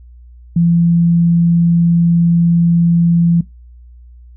sine tone, 169.8 Hz, F3, 48 cents flat, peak -8 dBFS, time 0.56-3.41 s, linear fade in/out 5 ms, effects noise-tail reverb RT60 0.2 s tail -20 dB re dry + added 60 Hz sine -36 dBFS peak until 4.36 s

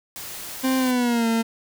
white noise, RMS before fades -35 dBFS, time 0.16-0.91 s, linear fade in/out 0 ms
40% pulse tone with pitch glide, 261.6 to 227.7 Hz, C4 to A#3, 0 to -40 cents, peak -18 dBFS, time 0.63-1.43 s, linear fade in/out 20 ms, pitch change -240 cents, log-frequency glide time 0.78-1.27 s
effects none

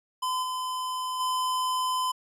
square tone with level steps, 1019 Hz, C6, 46 cents flat, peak -27 / -30 / -26 dBFS, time 0.22-2.12 s, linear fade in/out 10 ms, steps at 0.42 / 1.19 s, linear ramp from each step 20 ms, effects resampled to 32000 Hz

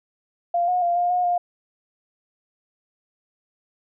sine tone with pitch steps, 694 / 723 / 694 / 706 / 720 / 706 Hz, F5 / F#5 / F5 / F5 / F#5 / F5, -11 / -40 / -11 / +19 / -47 / +19 cents, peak -18 dBFS, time 0.54-1.38 s, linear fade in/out 5 ms, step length 140 ms, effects none

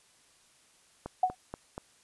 click train, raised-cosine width 1 ms, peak -23 dBFS, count 4, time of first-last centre 1.06-1.779 s, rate 4.17 Hz
sine tone with exponential decay, 740 Hz, F#5, in tune, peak -18 dBFS, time 1.23-1.35 s, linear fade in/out 5 ms, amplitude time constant 26 ms
effects white hiss -63 dBFS RMS until 2.03 s + resampled to 24000 Hz

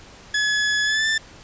sawtooth tone with pitch glide, 1700 to 1771.2 Hz, G#6 to A6, +40 to +11 cents, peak -15 dBFS, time 0.34-1.18 s, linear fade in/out 5 ms, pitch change +71 cents, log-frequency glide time 0.84-1.07 s, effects pink hiss -45 dBFS RMS until 1.43 s + resampled to 16000 Hz

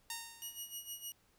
5% pulse tone with exponential decay, 922 Hz, A#5, 19 cents flat, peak -26 dBFS, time 0.1-0.75 s, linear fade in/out 2 ms, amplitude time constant 140 ms
10% pulse tone with tremolo, 2900 Hz, F#7, 35 cents flat, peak -33 dBFS, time 0.42-1.12 s, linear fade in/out 0 ms, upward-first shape sine, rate 6.5 Hz, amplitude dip 75%
effects pink hiss -71 dBFS RMS until 1.38 s

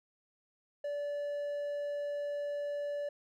triangle tone, 579 Hz, D5, 25 cents flat, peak -32 dBFS, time 0.84-3.09 s, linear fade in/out 5 ms, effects none

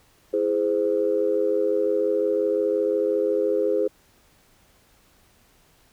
sine chord, E augmented, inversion none, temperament equal with one note detuned, 329.6 / 415.3 / 514.9 Hz, E4 / G#4 / B#4, 0 / 0 / -28 cents, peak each -27 / -22 / -23 dBFS, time 0.33-3.88 s, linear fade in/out 10 ms, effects tanh soft clip ceiling -10 dBFS + pink hiss -59 dBFS RMS until 5.92 s

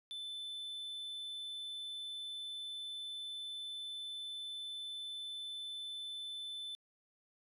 triangle tone, 3520 Hz, A7, in tune, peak -40 dBFS, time 0.11-6.75 s, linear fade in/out 0 ms, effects resampled to 32000 Hz

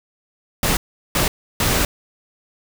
pink noise bursts at uneven times, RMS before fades -18 dBFS, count 3, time 0.63-0.77 / 1.15-1.28 / 1.6-1.85 s, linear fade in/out 2 ms, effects none

